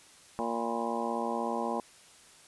harmonic tone with a mistuned harmonic, 116.54 Hz, A#2, in tune, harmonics 2 / 3 / 4 / 5 / 6 / 7 / 8 / 9, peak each -36 / -39 / -38 / -38 / -40 / -36 / -38 / -41 dBFS, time 0.39-1.8 s, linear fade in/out 0 ms, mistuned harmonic 8, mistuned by +81 cents, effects white hiss -56 dBFS RMS until 2.47 s + resampled to 24000 Hz

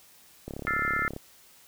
click train, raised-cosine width 2 ms, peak -23 dBFS, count 25, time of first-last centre 0.48-1.164 s, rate 35.1 Hz
sine chord, F major seventh, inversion third, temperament equal, 1318.5 / 1396.9 / 1760 / 2093 Hz, E6 / F6 / A6 / C7, 0 / 0 / 0 / 0 cents, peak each -31 dBFS, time 0.67-1.08 s, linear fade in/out 0 ms
effects white hiss -56 dBFS RMS until 1.67 s

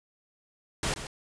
pink noise with echo, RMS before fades -29 dBFS, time 0.83-0.94 s, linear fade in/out 2 ms, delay 130 ms, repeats 1, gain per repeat -10 dB, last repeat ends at 1.07 s, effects resampled to 22050 Hz

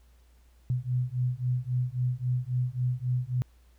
sine beating tone pair, 123.47 / 127.17 Hz, B2 / C3, 0 / -49 cents, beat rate 3.7 Hz, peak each -29 dBFS, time 0.7-3.42 s, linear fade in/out 0 ms, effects added 60 Hz sine -56 dBFS peak until 3.78 s + pink hiss -68 dBFS RMS until 3.78 s

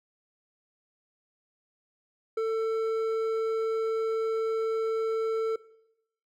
triangle tone with hard clipping, 446 Hz, A4, 23 cents sharp, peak -27 dBFS, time 2.37-5.56 s, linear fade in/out 5 ms, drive 10 dB, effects noise-tail reverb RT60 0.8 s tail -19 dB re dry

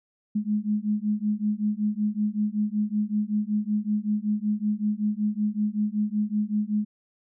sine beating tone pair, 207.7 / 213 Hz, G#3 / G#3, 0 / +44 cents, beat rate 5.3 Hz, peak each -26 dBFS, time 0.35-6.85 s, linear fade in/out 10 ms, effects none

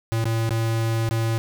square tone with dropouts, 113.4 Hz, A#2, 47 cents flat, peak -21 dBFS, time 0.12-1.38 s, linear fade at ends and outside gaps 0 ms, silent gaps 0.242-0.255 / 0.492-0.507 / 1.09-1.11 s, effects none

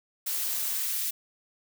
blue noise with high-pass filter sweep, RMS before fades -30 dBFS, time 0.26-1.11 s, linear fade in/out 10 ms, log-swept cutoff 210 to 2200 Hz, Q 0.85, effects none

